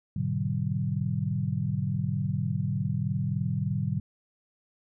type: chord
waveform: sine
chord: G# half-diminished seventh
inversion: none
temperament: equal with one note detuned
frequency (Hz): 103.83 / 123.47 / 146.83 / 187.69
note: G#2 / B2 / D3 / F#3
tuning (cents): 0 / 0 / 0 / +25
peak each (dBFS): -32 / -32 / -30 / -32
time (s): 0.16-4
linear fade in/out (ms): 5
effects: none